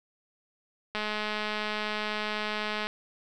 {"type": "click train", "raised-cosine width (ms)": 0.3, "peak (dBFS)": -16, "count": 408, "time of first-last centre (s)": [0.95, 2.87], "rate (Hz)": 212, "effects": []}